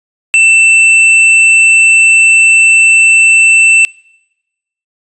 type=tone with hard clipping; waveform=sine; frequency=2670 Hz; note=E7; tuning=22 cents sharp; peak=-5 dBFS; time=0.34-3.85 s; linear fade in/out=0 ms; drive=8 dB; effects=noise-tail reverb RT60 1.0 s tail -25 dB re dry + resampled to 22050 Hz